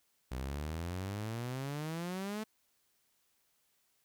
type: exponential sweep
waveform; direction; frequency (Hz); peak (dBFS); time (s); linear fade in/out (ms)
sawtooth; up; 61.9 to 220.4; -33; 0.31-2.44; 10
effects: white hiss -75 dBFS RMS until 4.04 s